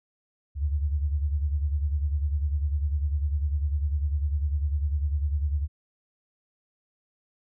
sine beating tone pair, 72 / 82 Hz, D2 / E2, -34 / -9 cents, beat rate 10 Hz, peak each -24 / -31 dBFS, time 0.55-5.68 s, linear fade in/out 50 ms, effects none

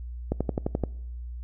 click train, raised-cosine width 2 ms, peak -12 dBFS, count 7, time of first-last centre 0.32-0.837 s, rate 11.6 Hz, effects noise-tail reverb RT60 0.9 s tail -24 dB re dry + added 60 Hz sine -34 dBFS peak until 1.43 s

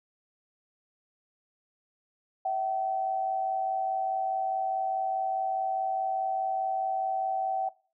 sine tone pair together, 659.3 / 764.1 Hz, E5 / G5, 0 / -44 cents, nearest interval minor third, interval 256 cents, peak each -34 / -27 dBFS, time 2.45-7.69 s, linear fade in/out 5 ms, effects noise-tail reverb RT60 0.4 s tail -21 dB re dry

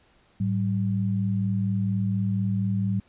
sine tone pair together, 107.55 / 191.8 Hz, A2 / G3, -39 / -37 cents, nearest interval minor seventh, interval 1002 cents, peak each -25 dBFS, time 0.4-3 s, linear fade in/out 5 ms, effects pink hiss -61 dBFS RMS until 3.08 s + resampled to 8000 Hz

